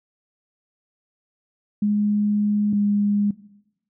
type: tone pair in turn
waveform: sine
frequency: 207.7 / 204.8 Hz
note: G#3 / G#3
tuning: 0 / -24 cents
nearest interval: unison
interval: 24 cents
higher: first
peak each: -17 dBFS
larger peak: neither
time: 1.82-2.73 / 2.73-3.31 s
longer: first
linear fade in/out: 5 ms
effects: noise-tail reverb RT60 0.9 s tail -19 dB re dry